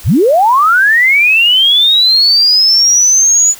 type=linear sweep; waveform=sine; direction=up; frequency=39.68 to 6970 Hz; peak=-5 dBFS; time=0.04-3.55 s; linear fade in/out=50 ms; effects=white hiss -34 dBFS RMS until 3.59 s